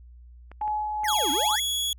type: clicks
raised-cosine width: 0.5 ms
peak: -30 dBFS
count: 9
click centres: 0.516 / 0.614 / 0.678 / 1.035 / 1.128 / 1.189 / 1.232 / 1.339 / 1.511 s
type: tone with tremolo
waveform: sine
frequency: 848 Hz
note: G#5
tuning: 36 cents sharp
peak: -24 dBFS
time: 0.61-1.56 s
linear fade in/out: 5 ms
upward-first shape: sine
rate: 2.5 Hz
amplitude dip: 30%
type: exponential two-way sweep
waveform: square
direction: down then up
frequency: 2195 to 261.6 to 2195 Hz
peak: -29 dBFS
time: 1.04-1.6 s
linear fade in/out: 5 ms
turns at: 1.31 s
type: tone with pitch glide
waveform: sawtooth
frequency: 3322 to 3359 Hz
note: G#7 to G#7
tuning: 0 to +19 cents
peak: -22 dBFS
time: 1.08-1.93 s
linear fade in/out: 2 ms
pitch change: +19 cents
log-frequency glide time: 1.36-1.51 s
effects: added 60 Hz sine -45 dBFS peak until 1.98 s